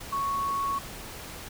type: tone in noise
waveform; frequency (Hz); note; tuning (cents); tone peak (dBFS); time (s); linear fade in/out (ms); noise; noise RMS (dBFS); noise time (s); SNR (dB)
sine; 1108.7; C#6; 0; -26; 0.12-0.79; 10; pink; -41; 0-1.49; +12
effects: none

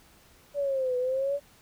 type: exponential two-way sweep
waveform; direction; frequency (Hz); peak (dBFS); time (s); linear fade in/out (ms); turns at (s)
sine; down then up; 580 to 495 to 577; -25; 0.54-1.4; 50; 0.97
effects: pink hiss -58 dBFS RMS until 1.61 s

